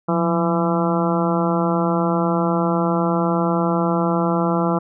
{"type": "harmonic tone with a mistuned harmonic", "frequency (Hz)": 168.1, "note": "E3", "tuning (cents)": 34, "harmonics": [1, 2, 3, 4, 5, 6, 7, 8], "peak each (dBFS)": [-20, -23, -25, -26, -27, -28, -28, -29], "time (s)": [0.08, 4.79], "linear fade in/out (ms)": 10, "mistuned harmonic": 1, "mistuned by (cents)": 79, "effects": []}